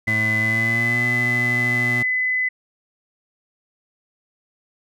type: tone with pitch glide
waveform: 25% pulse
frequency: 109.3 to 121.28 Hz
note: A2 to B2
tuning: -11 to -31 cents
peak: -20 dBFS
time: 0.07-2.03 s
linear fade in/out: 10 ms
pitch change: +180 cents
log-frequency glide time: 0.39-1.05 s
type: tone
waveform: sine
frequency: 2014 Hz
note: B6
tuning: 33 cents sharp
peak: -18 dBFS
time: 0.07-2.49 s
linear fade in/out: 10 ms
effects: none